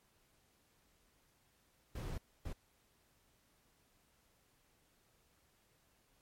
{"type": "noise bursts at uneven times", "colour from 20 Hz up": "brown", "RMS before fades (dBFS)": -42, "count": 2, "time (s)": [[1.95, 2.18], [2.45, 2.53]], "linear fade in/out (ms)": 5, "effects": ["pink hiss -73 dBFS RMS until 6.21 s", "MP3 64 kbps"]}